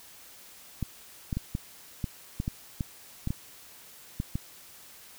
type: clicks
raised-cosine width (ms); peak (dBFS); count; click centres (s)
5; -17; 12; 0.827 / 1.328 / 1.37 / 1.551 / 2.042 / 2.401 / 2.479 / 2.808 / 3.274 / 3.305 / 4.201 / 4.355
effects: white hiss -51 dBFS RMS until 5.18 s